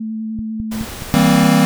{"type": "tone with vibrato", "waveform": "sine", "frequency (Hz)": 220, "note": "A3", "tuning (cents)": 0, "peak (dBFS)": -21, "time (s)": [0, 0.85], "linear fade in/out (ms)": 10, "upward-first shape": "square", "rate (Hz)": 10, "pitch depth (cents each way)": 10}
{"type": "click train", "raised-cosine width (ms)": 5, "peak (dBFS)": -15, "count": 4, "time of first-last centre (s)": [0.39, 1.022], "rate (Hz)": 4.75}
{"type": "noise", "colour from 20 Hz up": "pink", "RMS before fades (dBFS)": -30, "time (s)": [0.71, 1.48], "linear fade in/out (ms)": 10}
{"type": "chord", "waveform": "square", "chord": "C dominant seventh", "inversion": "first", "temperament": "equal with one note detuned", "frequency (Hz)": [161.98, 196, 233.1, 261.6], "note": ["E3", "G3", "Bb3", "C4"], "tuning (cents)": [-30, 0, 0, 0], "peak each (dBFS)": -16, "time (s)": [1.14, 1.65], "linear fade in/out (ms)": 0}
{"effects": []}